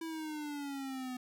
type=exponential sweep; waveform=square; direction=down; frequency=329.6 to 250.1 Hz; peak=-39 dBFS; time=0.01-1.17 s; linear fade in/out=5 ms; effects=none